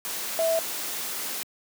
sine tone in noise, 655 Hz, E5, 11 cents flat, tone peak -21 dBFS, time 0.39-0.59 s, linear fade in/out 0 ms, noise white, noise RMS -32 dBFS, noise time 0.05-1.43 s, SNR +8 dB, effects high-pass 200 Hz 12 dB/octave

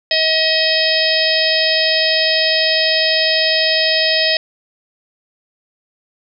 harmonic tone, 636 Hz, D#5, 38 cents sharp, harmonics 1 / 3 / 4 / 5 / 6 / 7 / 8, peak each -19 / -20 / -22 / -21 / -21 / -22 / -18 dBFS, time 0.11-4.37 s, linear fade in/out 2 ms, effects none

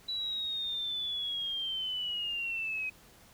sine linear sweep, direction down, 3951 to 2517 Hz, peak -32 dBFS, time 0.08-2.9 s, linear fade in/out 10 ms, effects pink hiss -58 dBFS RMS until 3.33 s

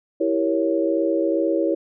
sine chord, E diminished seventh, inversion none, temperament equal, 329.6 / 392 / 466.2 / 554.4 Hz, E4 / G4 / Bb4 / Db5, 0 / 0 / 0 / 0 cents, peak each -21 / -26 / -26 / -23 dBFS, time 0.2-1.75 s, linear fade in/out 10 ms, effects none

